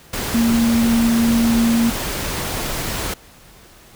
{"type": "tone in noise", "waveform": "sine", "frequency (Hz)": 231.4, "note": "A#3", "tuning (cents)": -13, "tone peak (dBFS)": -13, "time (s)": [0.34, 1.9], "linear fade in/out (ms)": 5, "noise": "pink", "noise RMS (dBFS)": -24, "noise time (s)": [0.13, 3.14], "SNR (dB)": 8, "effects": ["pink hiss -46 dBFS RMS until 3.95 s"]}